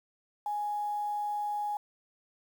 sine tone with quantisation, 830.6 Hz, G#5, in tune, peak -30 dBFS, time 0.46-1.77 s, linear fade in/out 2 ms, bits 9, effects none

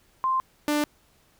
sine / sawtooth tone pair in turn, 1046.5 / 296.4 Hz, C6 / D4, 0 / +16 cents, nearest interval octave + minor seventh, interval 2184 cents, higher first, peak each -21 / -18 dBFS, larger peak second, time 0.24-0.4 / 0.68-0.84 s, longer neither, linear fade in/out 0 ms, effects pink hiss -62 dBFS RMS until 1.39 s

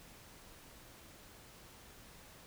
silence, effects pink hiss -57 dBFS RMS until 2.46 s

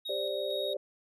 triangle tone with tremolo, 3763 Hz, A#7, 16 cents sharp, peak -34 dBFS, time 0.05-0.74 s, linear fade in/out 10 ms, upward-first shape square, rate 2.2 Hz, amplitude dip 35%
sine chord, G suspended fourth, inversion none, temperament equal with one note detuned, 396.1 / 523.3 / 587.3 Hz, G4 / C5 / D5, +18 / 0 / 0 cents, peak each -37 / -36 / -34 dBFS, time 0.09-0.77 s, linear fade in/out 5 ms
effects none

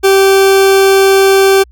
40% pulse tone, 388.8 Hz, G4, 14 cents flat, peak -4 dBFS, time 0.03-1.64 s, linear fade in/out 20 ms, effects added 60 Hz sine -38 dBFS peak until 1.71 s

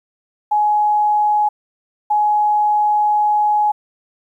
sine tone bursts at uneven times, 840 Hz, G#5, 19 cents sharp, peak -12 dBFS, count 2, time 0.51-1.49 / 2.1-3.72 s, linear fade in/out 10 ms, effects 9-bit

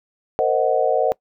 sine chord, C half-diminished seventh, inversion third, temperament equal with one note detuned, 461.6 / 523.3 / 622.3 / 740 Hz, Bb4 / C5 / Eb5 / Gb5, -17 / 0 / 0 / 0 cents, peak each -21 dBFS, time 0.39-1.12 s, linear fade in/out 0 ms, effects noise-tail reverb RT60 0.1 s tail -23 dB re dry

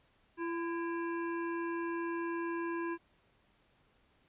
harmonic tone with a mistuned harmonic, 338.1 Hz, E4, 44 cents sharp, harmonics 1 / 3 / 5 / 7 / 8, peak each -35 / -41 / -44 / -52 / -55 dBFS, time 0.37-2.98 s, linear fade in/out 50 ms, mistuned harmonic 5, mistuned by -54 cents, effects pink hiss -70 dBFS RMS until 4.28 s + resampled to 8000 Hz

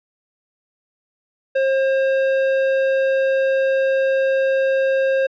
sine tone with tanh clipping, 535 Hz, C5, 38 cents sharp, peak -17 dBFS, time 1.55-5.27 s, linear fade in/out 10 ms, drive 15 dB, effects low-pass 3000 Hz 12 dB/octave

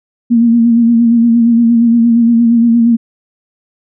sine tone with vibrato, 233.1 Hz, A#3, in tune, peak -5 dBFS, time 0.3-2.97 s, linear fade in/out 20 ms, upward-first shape sine, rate 8.6 Hz, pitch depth 39 cents each way, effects none

